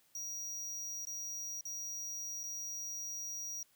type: tone with dropouts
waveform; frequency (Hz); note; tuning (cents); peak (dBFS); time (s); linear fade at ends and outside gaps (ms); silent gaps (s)
square; 5750; F8; +50; -40; 0.15-3.63; 2; 1.052-1.07 / 1.61-1.653 / 2.433-2.437
effects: white hiss -70 dBFS RMS until 3.75 s